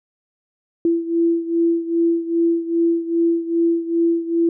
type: beating tone pair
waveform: sine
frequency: 334.9 / 337.4 Hz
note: E4 / E4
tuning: +27 / +40 cents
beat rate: 2.5 Hz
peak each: -17 / -21 dBFS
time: 0.85-4.49 s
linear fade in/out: 2 ms
effects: none

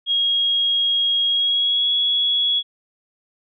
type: tone with pitch glide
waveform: sine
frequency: 3280 to 3357 Hz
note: G#7 to G#7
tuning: -22 to +18 cents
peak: -16 dBFS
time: 0.06-2.63 s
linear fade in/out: 50 ms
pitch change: +40 cents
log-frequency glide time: 1.27-1.92 s
effects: none

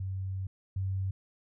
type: tone pair in turn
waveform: sine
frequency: 95.2 / 95.62 Hz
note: F#2 / G2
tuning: +50 / -43 cents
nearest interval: unison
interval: 7 cents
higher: second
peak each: -32 / -29 dBFS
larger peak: second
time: 0-0.47 / 0.76-1.11 s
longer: first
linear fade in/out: 5 ms
effects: none

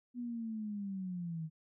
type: linear sweep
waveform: sine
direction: down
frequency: 246.9 to 155.56 Hz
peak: -37 dBFS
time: 0.14-1.5 s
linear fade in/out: 50 ms
effects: none

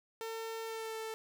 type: tone with pitch glide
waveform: sawtooth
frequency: 450 to 443 Hz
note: A4 to A4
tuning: +39 to +12 cents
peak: -35 dBFS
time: 0.21-1.14 s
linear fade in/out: 0 ms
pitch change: -27 cents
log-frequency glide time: 0.64-0.98 s
effects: none

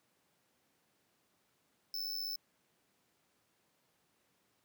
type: tone with amplitude modulation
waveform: square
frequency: 5274 Hz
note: E8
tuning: in tune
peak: -34 dBFS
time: 1.94-2.36 s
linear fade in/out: 2 ms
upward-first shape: sine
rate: 95 Hz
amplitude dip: 75%
effects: pink hiss -75 dBFS RMS until 4.64 s + high-pass 150 Hz 12 dB/octave

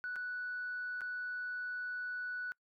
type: tone with dropouts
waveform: sine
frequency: 1480 Hz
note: F#6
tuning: in tune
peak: -36 dBFS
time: 0.04-2.52 s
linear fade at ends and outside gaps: 0 ms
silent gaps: 0.158-0.163 / 1.008-1.016 s
effects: noise-tail reverb RT60 0.1 s tail -26 dB re dry + tanh soft clip ceiling -33 dBFS

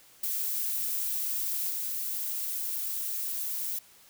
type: noise with level steps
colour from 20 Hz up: violet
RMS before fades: -31 / -33 dBFS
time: 0.23-3.79 s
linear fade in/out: 5 ms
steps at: 1.69 s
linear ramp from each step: 20 ms
effects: white hiss -57 dBFS RMS until 4.09 s

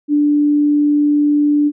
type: tone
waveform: sine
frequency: 293.7 Hz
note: D4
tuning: in tune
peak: -10 dBFS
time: 0.08-1.72 s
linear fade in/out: 50 ms
effects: none

